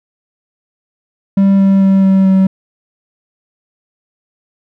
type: tone with pitch steps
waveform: triangle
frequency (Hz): 196 / 194.65 / 193.3 / 191.97 / 190.64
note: G3 / G3 / G3 / G3 / G3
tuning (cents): 0 / -12 / -24 / -36 / -48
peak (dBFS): -4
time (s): 1.37-2.47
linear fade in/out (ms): 5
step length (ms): 220
effects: none